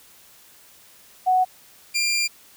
sine / 20% pulse tone pair in turn, 741 / 2388 Hz, F#5 / D7, +2 / +28 cents, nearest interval octave + minor sixth, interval 2026 cents, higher second, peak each -15 dBFS, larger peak neither, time 1.26-1.45 / 1.94-2.28 s, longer second, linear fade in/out 20 ms, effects white hiss -51 dBFS RMS until 2.56 s

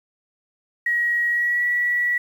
sine tone with pitch glide, 1903 to 1939.6 Hz, A#6 to B6, +35 to -32 cents, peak -18 dBFS, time 0.86-2.18 s, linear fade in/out 5 ms, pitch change +33 cents, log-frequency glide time 1.3-1.64 s, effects 8-bit

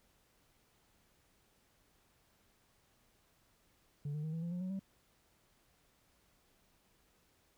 sine tone with pitch steps, 144.9 / 150.97 / 157.29 / 163.87 / 170.73 / 177.88 / 185.33 / 193.08 Hz, D3 / D3 / D#3 / E3 / F3 / F3 / F#3 / G3, -23 / +48 / +19 / -10 / -39 / +32 / +3 / -26 cents, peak -34 dBFS, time 4.05-4.794 s, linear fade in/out 5 ms, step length 93 ms, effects tanh soft clip ceiling -36 dBFS + pink hiss -72 dBFS RMS until 7.57 s

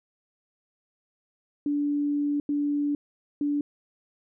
sine tone bursts at uneven times, 290.1 Hz, D4, 21 cents flat, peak -23 dBFS, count 3, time 1.66-2.4 / 2.49-2.95 / 3.41-3.61 s, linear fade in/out 2 ms, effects none

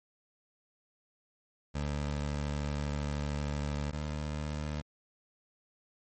20% pulse tone pair in turn, 72.9 / 75.3 Hz, D2 / D2, -12 / +44 cents, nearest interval minor second, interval 56 cents, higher second, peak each -27 / -29 dBFS, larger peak first, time 1.74-3.92 / 3.92-4.82 s, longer first, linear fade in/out 20 ms, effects MP3 32 kbps

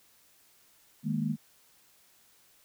sine chord, D# suspended fourth, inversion none, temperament equal, 155.56 / 207.7 / 233.1 Hz, D#3 / G#3 / A#3, 0 / 0 / 0 cents, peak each -32 dBFS, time 1.03-1.37 s, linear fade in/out 50 ms, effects white hiss -63 dBFS RMS until 2.64 s

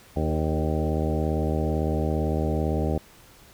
harmonic tone with a mistuned harmonic, 77.78 Hz, D#2, in tune, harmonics 1 / 2 / 3 / 4 / 5 / 6 / 7 / 8 / 10, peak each -26 / -29 / -31 / -32 / -33 / -34 / -34 / -35 / -36 dBFS, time 0.16-2.98 s, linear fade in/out 5 ms, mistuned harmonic 5, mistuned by +16 cents, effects pink hiss -52 dBFS RMS until 3.53 s

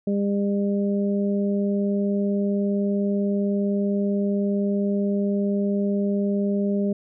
harmonic tone, 201.1 Hz, G3, 44 cents sharp, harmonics 1 / 2 / 3, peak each -21 / -27 / -31 dBFS, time 0.07-6.93 s, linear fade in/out 5 ms, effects none

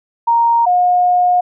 sine tone pair in turn, 932.3 / 718 Hz, A#5 / F5, 0 / +48 cents, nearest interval perfect fourth, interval 452 cents, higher first, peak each -9 dBFS, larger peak neither, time 0.27-0.66 / 0.66-1.41 s, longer second, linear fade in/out 10 ms, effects none

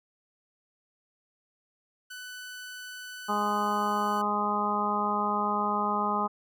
sawtooth tone, 1496 Hz, F#6, 19 cents sharp, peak -36 dBFS, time 2.1-4.22 s, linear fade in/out 10 ms
harmonic tone, 207.3 Hz, G#3, 3 cents flat, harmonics 1 / 2 / 3 / 4 / 5 / 6, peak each -33 / -36 / -38 / -31 / -31 / -30 dBFS, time 3.28-6.28 s, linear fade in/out 20 ms
effects none

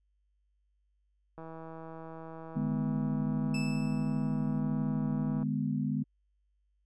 click train, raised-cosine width 1 ms, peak -32 dBFS, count 657, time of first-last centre 1.38-5.429 s, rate 162 Hz
sine chord, G# diminished, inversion second, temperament just, 149.51 / 207.7 / 249.2 Hz, D3 / G#3 / B3, +31 / 0 / +16 cents, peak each -33 dBFS, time 2.55-6.04 s, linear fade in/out 20 ms
sawtooth tone with exponential decay, 2630 Hz, E7, 5 cents flat, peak -33 dBFS, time 3.54-4.6 s, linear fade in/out 5 ms, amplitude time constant 230 ms
effects added 50 Hz sine -70 dBFS peak until 6.85 s + resampled to 22050 Hz

